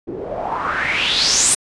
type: noise with low-pass filter sweep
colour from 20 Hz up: white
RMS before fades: -19 dBFS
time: 0.07-1.55 s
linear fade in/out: 10 ms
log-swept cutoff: 330 to 9300 Hz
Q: 4.9
effects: resampled to 24000 Hz